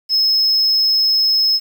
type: tone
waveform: sine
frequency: 5180 Hz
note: E8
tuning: 31 cents flat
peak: -9 dBFS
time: 0.09-1.6 s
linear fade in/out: 50 ms
effects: tanh soft clip ceiling -11 dBFS + 7-bit